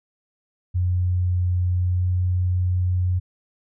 sine tone with pitch glide, 89.9 to 90.58 Hz, F#2 to F#2, -49 to -36 cents, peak -18 dBFS, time 0.74-3.2 s, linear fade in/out 20 ms, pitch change +13 cents, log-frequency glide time 1.73-2.12 s, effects none

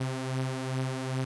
sawtooth beating tone pair, 130.1 / 132.6 Hz, C3 / C3, -9 / +23 cents, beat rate 2.5 Hz, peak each -27 / -32 dBFS, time 0-1.25 s, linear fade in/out 10 ms, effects resampled to 24000 Hz

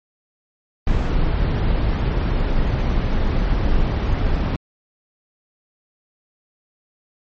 brown noise, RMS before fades -18 dBFS, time 0.87-4.56 s, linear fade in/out 2 ms, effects low-pass 4000 Hz 12 dB/octave + MP3 32 kbps

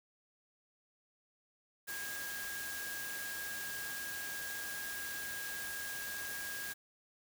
sine tone in noise, 1631 Hz, G#6, 32 cents flat, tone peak -42 dBFS, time 1.87-6.74 s, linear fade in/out 20 ms, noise white, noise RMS -44 dBFS, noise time 1.87-6.74 s, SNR -1 dB, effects none

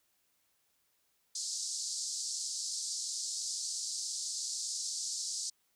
pink band-pass noise, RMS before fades -38 dBFS, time 1.35-5.5 s, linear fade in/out 5 ms, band 4500 to 8500 Hz, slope 48 dB/octave, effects white hiss -75 dBFS RMS until 5.75 s

